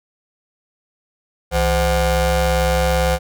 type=ring-modulated tone; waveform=30% pulse; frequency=226.6 Hz; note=A#3; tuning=49 cents flat; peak=-9 dBFS; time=1.51-3.19 s; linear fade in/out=50 ms; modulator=291 Hz; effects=none